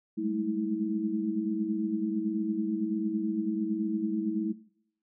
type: tone cluster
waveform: sine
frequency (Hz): 197.1 / 209.5 / 218.5 / 323.2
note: G3 / G#3 / A3 / E4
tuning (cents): +10 / +15 / -12 / -34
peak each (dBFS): -37 / -34 / -33 / -30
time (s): 0.17-4.53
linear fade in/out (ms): 20
effects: noise-tail reverb RT60 0.7 s tail -20 dB re dry